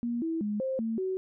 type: tone with pitch steps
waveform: sine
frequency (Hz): 237.3 / 326.3 / 208.6 / 527 / 225 / 376.1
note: A#3 / E4 / G#3 / C5 / A3 / F#4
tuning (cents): +31 / -18 / +8 / +12 / +39 / +28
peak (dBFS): -28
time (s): 0.03-1.17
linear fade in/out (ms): 0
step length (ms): 190
effects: none